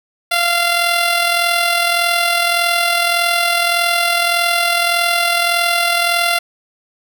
10% pulse tone with amplitude modulation, 691 Hz, F5, 19 cents flat, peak -3 dBFS, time 0.31-6.39 s, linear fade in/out 10 ms, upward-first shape sine, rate 41.7 Hz, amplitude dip 40%, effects none

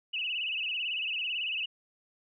sine tone with vibrato, 2752 Hz, F7, 26 cents flat, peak -30 dBFS, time 0.13-1.66 s, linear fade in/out 10 ms, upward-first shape sine, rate 18 Hz, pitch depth 140 cents each way, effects none

